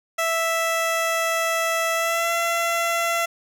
15% pulse tone with pitch glide, 659.3 to 676.7 Hz, E5 to E5, 0 to +45 cents, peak -14 dBFS, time 0.18-3.26 s, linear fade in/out 10 ms, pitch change +45 cents, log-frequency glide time 1.94-2.32 s, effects none

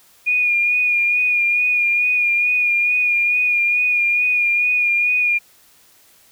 sine tone with vibrato, 2440 Hz, D#7, 34 cents flat, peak -14 dBFS, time 0.26-5.39 s, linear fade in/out 20 ms, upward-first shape sine, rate 2.3 Hz, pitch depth 29 cents each way, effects white hiss -52 dBFS RMS until 6.31 s

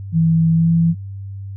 sine tone with pitch glide, 163.4 to 166.45 Hz, E3 to E3, -15 to +17 cents, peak -11 dBFS, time 0.12-0.95 s, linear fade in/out 50 ms, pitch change +32 cents, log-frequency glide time 0.52-0.71 s, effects added 98 Hz sine -27 dBFS peak until 1.56 s

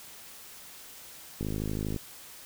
click train, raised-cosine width 3 ms, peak -20 dBFS, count 30, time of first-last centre 1.41-1.962 s, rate 52.5 Hz, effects white hiss -48 dBFS RMS until 2.45 s

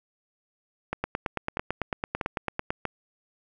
two click trains, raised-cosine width 0.5 ms, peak -12 / -13 dBFS, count 16 / 4, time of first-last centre 1.04-2.705 / 0.93-2.853 s, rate 9.01 / 1.56 Hz, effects none

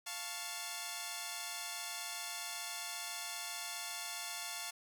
5% pulse chord, F augmented, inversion none, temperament equal, 698.5 / 880 / 1108.7 Hz, F5 / A5 / C#6, 0 / 0 / 0 cents, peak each -33 / -33 / -34 dBFS, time 0.06-4.71 s, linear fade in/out 10 ms, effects none

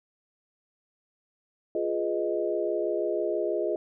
sine chord, F half-diminished seventh, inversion none, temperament equal, 349.2 / 415.3 / 493.9 / 622.3 Hz, F4 / Ab4 / Cb5 / Eb5, 0 / 0 / 0 / 0 cents, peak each -30 / -30 / -35 / -30 dBFS, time 1.75-3.76 s, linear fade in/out 2 ms, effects none

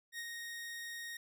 sawtooth tone with ADSR envelope, 1864.7 Hz, A#6, in tune, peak -36 dBFS, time 0.12-1.17 s, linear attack 66 ms, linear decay 47 ms, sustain -3 dB, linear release 4 ms, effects none

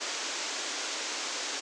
white band-pass noise, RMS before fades -35 dBFS, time 0-1.61 s, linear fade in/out 20 ms, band 260 to 7200 Hz, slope 48 dB/octave, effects resampled to 22050 Hz

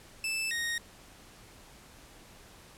sawtooth tone pair in turn, 2637 / 1864.6 Hz, E7 / A#6, 0 / 0 cents, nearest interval tritone, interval 600 cents, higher first, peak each -27 dBFS, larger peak neither, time 0.24-0.51 / 0.51-0.78 s, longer neither, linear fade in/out 2 ms, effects pink hiss -54 dBFS RMS until 2.77 s + low-pass 12000 Hz 12 dB/octave

